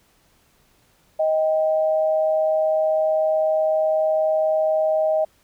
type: tone pair together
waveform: sine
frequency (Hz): 627.9 / 788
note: D#5 / G5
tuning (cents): +16 / +9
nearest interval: major third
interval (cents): 393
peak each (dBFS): -17 / -27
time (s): 1.19-5.25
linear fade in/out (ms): 10
effects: pink hiss -60 dBFS RMS until 5.43 s